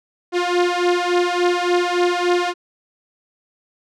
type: beating tone pair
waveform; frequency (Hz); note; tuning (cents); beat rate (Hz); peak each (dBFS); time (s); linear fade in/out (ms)
sawtooth; 352 / 355.5; F4 / F4; +14 / +31; 3.5; -15; 0.32-2.54; 50
effects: low-pass 5000 Hz 12 dB/octave